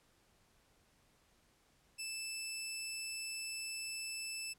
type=tone; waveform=15% pulse; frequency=2637 Hz; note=E7; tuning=in tune; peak=-33 dBFS; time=1.98-4.54 s; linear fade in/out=20 ms; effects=pink hiss -71 dBFS RMS until 4.58 s + low-pass 12000 Hz 12 dB/octave